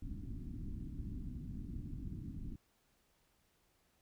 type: low-pass noise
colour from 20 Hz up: pink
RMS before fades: -44 dBFS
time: 0.02-2.56 s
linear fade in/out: 5 ms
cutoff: 300 Hz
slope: 48 dB/octave
effects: pink hiss -75 dBFS RMS until 4.01 s